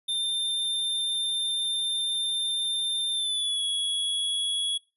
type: tone with pitch glide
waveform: square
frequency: 3594 to 3353 Hz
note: A7 to G#7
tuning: +36 to +16 cents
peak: -26 dBFS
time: 0.08-4.78 s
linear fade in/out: 10 ms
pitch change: -120 cents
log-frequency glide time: 3.12-3.63 s
effects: noise-tail reverb RT60 0.3 s tail -24 dB re dry + resampled to 32000 Hz